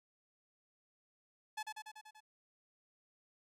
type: tone with echo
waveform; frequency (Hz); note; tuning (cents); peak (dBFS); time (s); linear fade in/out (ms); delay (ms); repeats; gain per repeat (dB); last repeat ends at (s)
sawtooth; 860; A5; -40; -35; 1.57-1.63; 10; 96; 6; -3; 2.206
effects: low-pass 12000 Hz 12 dB/octave